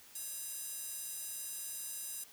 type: tone with high-pass filter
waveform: square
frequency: 554.4 Hz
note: C#5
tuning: in tune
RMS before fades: -43 dBFS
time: 0.15-2.24 s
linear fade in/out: 5 ms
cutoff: 8800 Hz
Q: 1.3
effects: white hiss -58 dBFS RMS until 2.32 s